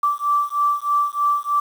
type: beating tone pair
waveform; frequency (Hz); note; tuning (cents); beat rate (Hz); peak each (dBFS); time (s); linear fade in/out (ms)
sine; 1164 / 1167.2; D6 / D6; -16 / -11; 3.2; -20; 0.03-1.6; 5
effects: 7-bit